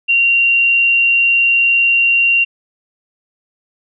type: tone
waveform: sine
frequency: 2761 Hz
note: F7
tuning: 20 cents flat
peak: -9 dBFS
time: 0.08-2.45 s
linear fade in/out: 20 ms
effects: none